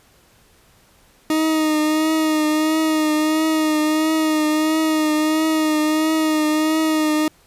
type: tone with vibrato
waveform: 40% pulse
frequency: 311.1 Hz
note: D#4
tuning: in tune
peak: -15 dBFS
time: 1.3-7.28 s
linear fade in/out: 2 ms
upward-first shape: triangle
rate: 1.5 Hz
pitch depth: 37 cents each way
effects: pink hiss -54 dBFS RMS until 7.46 s + resampled to 32000 Hz

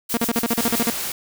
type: noise with tremolo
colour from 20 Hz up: blue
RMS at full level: -24 dBFS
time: 0.09-0.9 s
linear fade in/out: 10 ms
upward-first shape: triangle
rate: 7.6 Hz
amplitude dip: 90%
type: tone bursts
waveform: sawtooth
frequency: 233.1 Hz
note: A#3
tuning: in tune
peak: -14 dBFS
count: 11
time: 0.14-0.901 s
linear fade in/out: 0 ms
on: 31 ms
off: 42 ms
type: noise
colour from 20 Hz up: white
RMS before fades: -27 dBFS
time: 0.57-1.12 s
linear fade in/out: 2 ms
effects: none

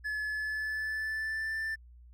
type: tone with pitch glide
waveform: triangle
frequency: 1714 to 1773.4 Hz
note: A6 to A6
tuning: -46 to +13 cents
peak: -30 dBFS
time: 0.04-1.76 s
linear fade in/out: 20 ms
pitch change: +59 cents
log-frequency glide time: 0.25-1.57 s
effects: added 60 Hz sine -51 dBFS peak until 2.13 s

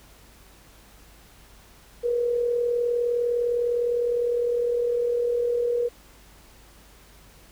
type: tone with amplitude modulation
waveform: sine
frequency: 479.3 Hz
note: A#4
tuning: 48 cents sharp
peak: -19 dBFS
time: 2.03-5.89 s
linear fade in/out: 20 ms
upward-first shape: sine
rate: 39.8 Hz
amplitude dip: 45%
effects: added 50 Hz sine -54 dBFS peak until 7.51 s + pink hiss -53 dBFS RMS until 7.51 s

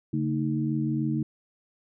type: tone cluster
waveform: sine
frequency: 141.2 / 224.6 / 311.2 Hz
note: C#3 / A3 / D#4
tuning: +32 / +36 / 0 cents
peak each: -28 / -29 / -29 dBFS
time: 0.13-1.23 s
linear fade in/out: 5 ms
effects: none

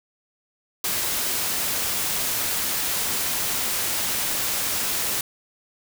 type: noise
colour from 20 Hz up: white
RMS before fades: -25 dBFS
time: 0.84-5.21 s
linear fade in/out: 2 ms
effects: none

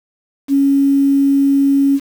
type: tone with quantisation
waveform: sine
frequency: 277.2 Hz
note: C#4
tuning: in tune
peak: -9 dBFS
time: 0.48-2 s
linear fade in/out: 50 ms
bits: 6
effects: none

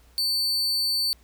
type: tone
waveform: 40% pulse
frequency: 4500 Hz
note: C#8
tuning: 25 cents sharp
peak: -21 dBFS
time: 0.18-1.13 s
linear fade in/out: 0 ms
effects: added 60 Hz sine -53 dBFS peak until 1.23 s + pink hiss -60 dBFS RMS until 1.23 s

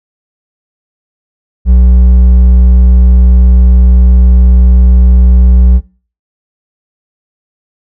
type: tone with hard clipping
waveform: sine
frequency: 61.5 Hz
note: B1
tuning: 7 cents flat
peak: -3 dBFS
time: 1.65-5.81 s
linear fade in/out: 50 ms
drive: 5 dB
effects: noise-tail reverb RT60 0.4 s tail -20 dB re dry

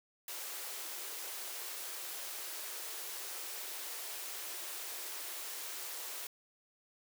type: high-pass noise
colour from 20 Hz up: white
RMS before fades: -43 dBFS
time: 0.28-6.27 s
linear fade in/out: 2 ms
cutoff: 320 Hz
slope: 96 dB/octave
effects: none

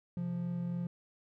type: tone pair together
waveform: triangle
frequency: 131.08 / 174.61 Hz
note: C3 / F3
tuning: +4 / 0 cents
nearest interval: perfect fourth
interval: 496 cents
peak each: -39 / -32 dBFS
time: 0.17-0.87 s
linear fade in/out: 2 ms
effects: none

